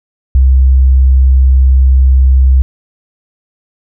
sine tone, 65.41 Hz, C2, in tune, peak -3 dBFS, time 0.35-2.62 s, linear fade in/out 0 ms, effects none

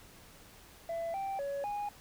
sine tone with pitch steps, 669 / 782 / 561 / 823 Hz, E5 / G5 / C#5 / G#5, +25 / -4 / +21 / -16 cents, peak -31 dBFS, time 0.89-1.89 s, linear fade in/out 5 ms, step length 250 ms, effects tanh soft clip ceiling -33 dBFS + pink hiss -56 dBFS RMS until 2 s

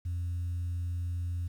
sine tone, 87.31 Hz, F2, in tune, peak -29 dBFS, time 0.05-1.48 s, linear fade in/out 10 ms, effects tanh soft clip ceiling -28 dBFS + 10-bit

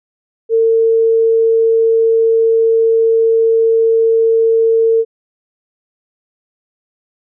sine tone, 452.5 Hz, A4, 48 cents sharp, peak -8 dBFS, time 0.49-5.05 s, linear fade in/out 50 ms, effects none

